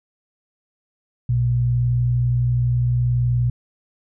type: tone pair together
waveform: sine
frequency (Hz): 60.9 / 121.6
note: B1 / B2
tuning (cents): -24 / -26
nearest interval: octave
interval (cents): 1198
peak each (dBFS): -27 / -16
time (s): 1.29-3.5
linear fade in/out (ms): 5
effects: none